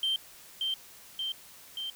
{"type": "tone with echo", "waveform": "sine", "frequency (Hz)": 3136, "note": "G7", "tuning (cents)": 0, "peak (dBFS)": -24, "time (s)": [0.03, 0.16], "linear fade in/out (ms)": 2, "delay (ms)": 580, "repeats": 3, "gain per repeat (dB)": -3, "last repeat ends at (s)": 1.9, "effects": ["tanh soft clip ceiling -24 dBFS", "white hiss -52 dBFS RMS until 1.95 s"]}